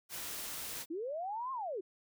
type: noise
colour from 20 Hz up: white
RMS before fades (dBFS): -42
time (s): 0.09-0.86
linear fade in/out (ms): 50
type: linear two-way sweep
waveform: sine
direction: up then down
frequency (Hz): 301 to 1084 to 342.8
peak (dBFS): -36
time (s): 0.9-1.81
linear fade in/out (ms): 10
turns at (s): 1.52
effects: none